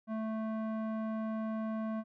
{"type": "tone with low-pass filter", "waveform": "square", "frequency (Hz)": 220, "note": "A3", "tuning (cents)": 0, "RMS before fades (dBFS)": -36, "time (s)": [0.07, 2.04], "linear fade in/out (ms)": 50, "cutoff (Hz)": 1100, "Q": 1.2, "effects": []}